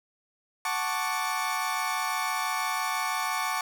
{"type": "chord", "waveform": "30% pulse", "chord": "D major seventh", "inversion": "first", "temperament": "equal", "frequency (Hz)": [740, 880, 1108.7, 1174.7], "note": ["F#5", "A5", "C#6", "D6"], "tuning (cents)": [0, 0, 0, 0], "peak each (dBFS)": [-32, -30, -29, -31], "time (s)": [0.65, 3.61], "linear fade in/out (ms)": 2, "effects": []}